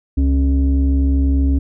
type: tone pair together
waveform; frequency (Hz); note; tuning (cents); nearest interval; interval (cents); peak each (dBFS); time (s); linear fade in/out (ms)
sine; 68.28 / 273.1; C#2 / C#4; -26 / -26; 2 octaves; 2400; -11 / -17; 0.17-1.59; 10
effects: tanh soft clip ceiling -8 dBFS